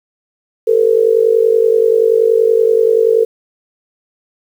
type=tone with amplitude modulation; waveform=sine; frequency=452.1 Hz; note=A4; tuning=47 cents sharp; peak=-4 dBFS; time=0.67-3.25 s; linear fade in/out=10 ms; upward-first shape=sine; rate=50.5 Hz; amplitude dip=85%; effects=7-bit